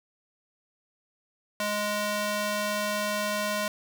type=tone with high-pass filter; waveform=square; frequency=208.1 Hz; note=G#3; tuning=4 cents sharp; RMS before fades=-29 dBFS; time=1.6-3.68 s; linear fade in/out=2 ms; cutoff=540 Hz; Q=0.7; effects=8-bit